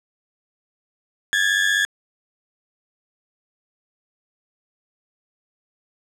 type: tone pair together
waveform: 35% pulse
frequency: 1644.4 / 1740 Hz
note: G#6 / A6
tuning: -18 / -20 cents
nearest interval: minor second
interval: 98 cents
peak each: -18 dBFS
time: 1.33-1.85 s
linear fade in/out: 0 ms
effects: low-pass 8000 Hz 12 dB/octave